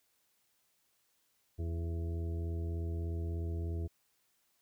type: harmonic tone with a mistuned harmonic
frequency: 83.3 Hz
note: E2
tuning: 19 cents sharp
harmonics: 1 / 2 / 3 / 4 / 5 / 6 / 8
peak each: -34 / -47 / -54 / -46 / -49 / -60 / -56 dBFS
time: 1.58-3.88 s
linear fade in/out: 20 ms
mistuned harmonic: 6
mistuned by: +46 cents
effects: white hiss -75 dBFS RMS until 4.61 s